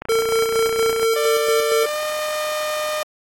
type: click train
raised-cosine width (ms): 0.5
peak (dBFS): -14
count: 31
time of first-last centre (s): 0.02-1.03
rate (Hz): 29.7
type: tone with tremolo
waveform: square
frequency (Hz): 452.2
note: A4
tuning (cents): +47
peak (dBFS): -16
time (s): 0.09-1.86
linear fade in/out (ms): 5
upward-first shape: square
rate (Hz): 4.3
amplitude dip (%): 35
type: tone with pitch glide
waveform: sawtooth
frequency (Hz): 591 to 609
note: D5 to D#5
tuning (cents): +11 to -37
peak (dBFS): -18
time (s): 1.16-3.03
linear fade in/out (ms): 2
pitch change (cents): +52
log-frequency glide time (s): 1.82-2
effects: AAC 48 kbps